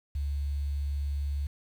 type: tone with quantisation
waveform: sine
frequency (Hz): 71.1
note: C#2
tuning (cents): +45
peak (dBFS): -28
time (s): 0.15-1.47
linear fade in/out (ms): 5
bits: 9
effects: none